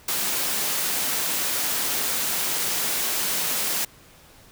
white high-pass noise, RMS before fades -25 dBFS, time 0.08-3.85 s, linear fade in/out 5 ms, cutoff 140 Hz, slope 24 dB/octave, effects pink hiss -51 dBFS RMS until 4.51 s

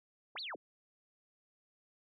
sine linear two-way sweep, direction up then down, 130.81 to 4627 to 130.81 Hz, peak -40 dBFS, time 0.35-0.56 s, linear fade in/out 10 ms, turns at 0.4 s, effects none

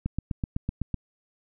click train, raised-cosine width 5 ms, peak -15 dBFS, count 8, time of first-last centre 0.06-0.943 s, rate 7.93 Hz, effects none

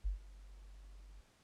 sine tone with ADSR envelope, 47.81 Hz, G1, 43 cents flat, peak -31 dBFS, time 0.04-1.21 s, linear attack 23 ms, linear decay 120 ms, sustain -21 dB, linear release 7 ms, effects pink hiss -69 dBFS RMS until 1.43 s + low-pass 9000 Hz 12 dB/octave

